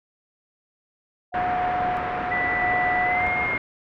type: tone with tremolo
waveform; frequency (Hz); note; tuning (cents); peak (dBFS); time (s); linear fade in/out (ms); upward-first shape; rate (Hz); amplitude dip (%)
sine; 725; F#5; -35; -22; 1.32-3.48; 50; square; 0.77; 45
type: low-pass noise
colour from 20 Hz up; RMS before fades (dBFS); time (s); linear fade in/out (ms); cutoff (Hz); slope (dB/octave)
white; -30; 1.34-3.58; 2; 1800; 24
type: tone with pitch glide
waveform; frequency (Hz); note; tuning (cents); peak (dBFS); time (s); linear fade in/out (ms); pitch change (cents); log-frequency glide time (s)
sine; 1975.5 to 2130; B6 to C7; 0 to +30; -23; 2.31-3.58; 10; +130; 3.02-3.27
effects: none